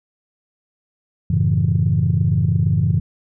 sine chord, F# minor seventh, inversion none, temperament equal, 92.5 / 110 / 138.59 / 164.81 Hz, F#2 / A2 / C#3 / E3, 0 / 0 / 0 / 0 cents, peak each -19 dBFS, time 1.3-3 s, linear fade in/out 5 ms, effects tanh soft clip ceiling -6 dBFS

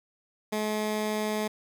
15% pulse tone, 213.6 Hz, G#3, 49 cents sharp, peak -21 dBFS, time 0.52-1.48 s, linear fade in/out 10 ms, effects none

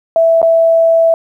sine tone with dropouts, 659.3 Hz, E5, in tune, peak -6 dBFS, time 0.16-1.14 s, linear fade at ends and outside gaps 1 ms, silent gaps 0.417-0.428 s, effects 8-bit

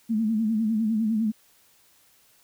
sine tone with vibrato, 220 Hz, A3, in tune, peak -21 dBFS, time 0.09-1.32 s, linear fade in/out 20 ms, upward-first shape sine, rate 9.9 Hz, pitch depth 78 cents each way, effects white hiss -60 dBFS RMS until 2.43 s

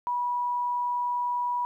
sine tone, 975 Hz, B5, 23 cents flat, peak -25 dBFS, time 0.07-1.65 s, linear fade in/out 0 ms, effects 11-bit

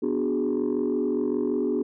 sine chord, G# half-diminished seventh, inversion first, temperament equal, 246.9 / 293.7 / 370 / 415.3 Hz, B3 / D4 / F#4 / G#4, 0 / 0 / 0 / 0 cents, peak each -27 dBFS, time 0.02-1.83 s, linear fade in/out 10 ms, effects tanh soft clip ceiling -17 dBFS

